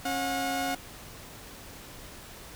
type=tone pair together; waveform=sawtooth; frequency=272.5 / 723.9 Hz; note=C#4 / F#5; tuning=-29 / -38 cents; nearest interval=octave + perfect fourth; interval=1691 cents; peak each=-29 / -26 dBFS; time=0.05-0.75 s; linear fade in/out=5 ms; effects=pink hiss -46 dBFS RMS until 2.55 s